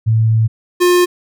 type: tone pair in turn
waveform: sine / square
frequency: 111.5 / 355.9 Hz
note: A2 / F4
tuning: +23 / +33 cents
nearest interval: octave + minor sixth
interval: 2010 cents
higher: second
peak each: -9 dBFS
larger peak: neither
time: 0.06-0.48 / 0.8-1.06 s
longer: first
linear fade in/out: 20 ms
effects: none